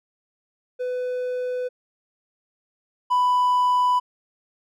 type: tone pair in turn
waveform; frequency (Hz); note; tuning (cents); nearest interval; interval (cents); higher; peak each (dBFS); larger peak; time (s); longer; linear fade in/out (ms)
triangle; 500 / 992.8; B4 / B5; +21 / +9; octave; 1188; second; -22 / -14; second; 0.79-1.69 / 3.1-4; neither; 20
effects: tanh soft clip ceiling -10 dBFS